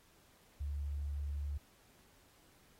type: tone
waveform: sine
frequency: 72 Hz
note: D2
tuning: 34 cents flat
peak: -36 dBFS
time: 0.6-1.58 s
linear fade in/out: 10 ms
effects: pink hiss -67 dBFS RMS until 2.79 s + AAC 48 kbps